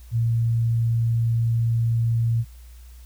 sine tone, 115.6 Hz, A#2, 14 cents flat, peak -18 dBFS, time 0.11-2.45 s, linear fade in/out 50 ms, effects added 60 Hz sine -41 dBFS peak until 3.05 s + white hiss -56 dBFS RMS until 3.05 s

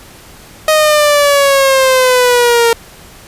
sawtooth exponential sweep, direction down, 626 to 460.7 Hz, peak -3 dBFS, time 0.68-2.73 s, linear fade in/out 2 ms, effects pink hiss -37 dBFS RMS until 3.27 s + resampled to 32000 Hz

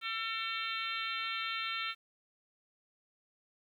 harmonic tone, 449.6 Hz, A4, 37 cents sharp, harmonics 3 / 4 / 5 / 6 / 7 / 8 / 9, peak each -39 / -45 / -41 / -42 / -43 / -43 / -46 dBFS, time 0.01-1.95 s, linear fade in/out 50 ms, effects 11-bit

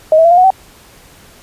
sine tone with pitch steps, 626 / 651.5 / 677.9 / 705.5 / 734.2 / 764 Hz, D#5 / E5 / E5 / F5 / F#5 / G5, +10 / -20 / +48 / +17 / -14 / -45 cents, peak -4 dBFS, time 0.12-0.504 s, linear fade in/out 2 ms, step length 64 ms, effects pink hiss -42 dBFS RMS until 1.42 s + resampled to 32000 Hz

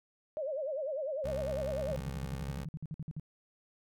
sine tone with vibrato, 577 Hz, D5, 31 cents flat, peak -33 dBFS, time 0.37-1.96 s, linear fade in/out 0 ms, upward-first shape sine, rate 10 Hz, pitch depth 170 cents each way
20% pulse tone with pitch glide, 66.7 to 68.02 Hz, C2 to C#2, +34 to -32 cents, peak -33 dBFS, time 1.24-2.65 s, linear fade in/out 10 ms, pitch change +34 cents, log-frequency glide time 2.42-2.47 s
sine tone bursts, 155.56 Hz, D#3, in tune, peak -36 dBFS, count 16, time 1.89-3.197 s, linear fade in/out 0 ms, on 32 ms, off 53 ms
effects none

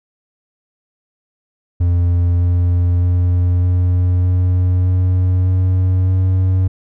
triangle tone with pitch steps, 87.31 / 88.12 / 88.94 / 89.76 / 90.6 / 91.44 / 92.29 / 93.15 Hz, F2 / F2 / F2 / F2 / F#2 / F#2 / F#2 / F#2, 0 / +16 / +32 / +48 / -36 / -20 / -4 / +12 cents, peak -9 dBFS, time 1.8-6.68 s, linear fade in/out 10 ms, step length 610 ms, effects none

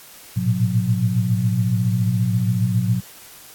sine tone cluster, 108.4 / 115.5 / 122.9 / 181.2 Hz, A2 / A#2 / B2 / F#3, -25 / -16 / -8 / -36 cents, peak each -22 dBFS, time 0.36-3.01 s, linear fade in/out 20 ms, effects white hiss -43 dBFS RMS until 3.54 s + AAC 64 kbps

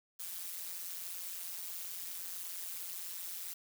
blue noise with amplitude modulation, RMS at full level -39 dBFS, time 0.19-3.54 s, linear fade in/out 10 ms, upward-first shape sine, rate 177 Hz, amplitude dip 90%, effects none

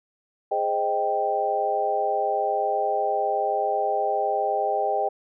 sine chord, Ab major seventh, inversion none, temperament equal, 415.3 / 523.3 / 622.3 / 784 Hz, Ab4 / C5 / Eb5 / G5, 0 / 0 / 0 / 0 cents, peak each -29 / -30 / -27 / -24 dBFS, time 0.51-5.09 s, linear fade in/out 10 ms, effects none

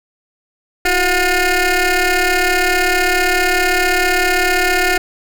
15% pulse ring-modulated tone, 354.1 Hz, F4, 24 cents sharp, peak -3 dBFS, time 0.85-4.98 s, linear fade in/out 5 ms, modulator 1080 Hz, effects none

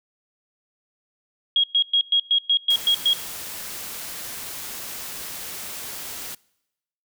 sine tone bursts, 3285 Hz, G#7, 20 cents flat, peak -15 dBFS, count 9, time 1.56-3.133 s, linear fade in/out 2 ms, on 77 ms, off 110 ms
white noise, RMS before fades -34 dBFS, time 2.7-6.35 s, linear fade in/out 5 ms
effects noise-tail reverb RT60 0.9 s tail -25 dB re dry

